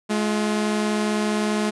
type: tone pair together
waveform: sawtooth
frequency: 211.8 / 348.3 Hz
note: G#3 / F4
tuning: +34 / -5 cents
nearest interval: major sixth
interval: 861 cents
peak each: -17 / -25 dBFS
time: 0.09-1.71 s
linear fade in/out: 20 ms
effects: resampled to 24000 Hz